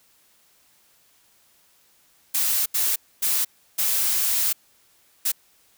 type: noise bursts at uneven times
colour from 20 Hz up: blue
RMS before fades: -22 dBFS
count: 5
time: 2.34-2.66 / 2.74-2.96 / 3.22-3.45 / 3.78-4.53 / 5.25-5.32 s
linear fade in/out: 10 ms
effects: white hiss -60 dBFS RMS until 5.77 s